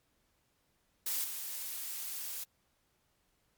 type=noise with level steps; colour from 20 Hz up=blue; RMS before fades=-34 / -40 dBFS; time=1.06-2.44 s; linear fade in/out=5 ms; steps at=1.24 s; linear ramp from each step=2 ms; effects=pink hiss -75 dBFS RMS until 3.57 s + MP3 96 kbps